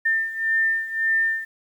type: beating tone pair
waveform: sine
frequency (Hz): 1798 / 1799.8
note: A6 / A6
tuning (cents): +37 / +39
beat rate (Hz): 1.8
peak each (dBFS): -21 / -25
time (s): 0.05-1.45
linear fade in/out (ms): 10
effects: 9-bit